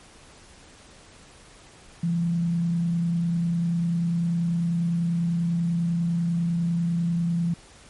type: tone with frequency modulation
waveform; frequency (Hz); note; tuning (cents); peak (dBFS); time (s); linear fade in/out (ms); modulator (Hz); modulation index
sine; 169.8; F3; -48; -21; 2.03-7.54; 5; 30.1; 0.23
effects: pink hiss -50 dBFS RMS until 7.89 s + MP3 48 kbps